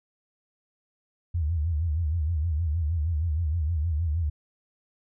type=tone with vibrato; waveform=sine; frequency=80.1 Hz; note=E2; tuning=49 cents flat; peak=-23 dBFS; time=1.34-4.3 s; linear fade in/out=10 ms; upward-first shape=sine; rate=6.4 Hz; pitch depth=150 cents each way; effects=none